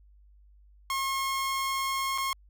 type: tone with dropouts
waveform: sawtooth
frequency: 1079 Hz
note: C#6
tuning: 47 cents flat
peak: -24 dBFS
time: 0.9-2.33 s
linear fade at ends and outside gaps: 1 ms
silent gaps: 2.178-2.182 s
effects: added 50 Hz sine -54 dBFS peak until 2.49 s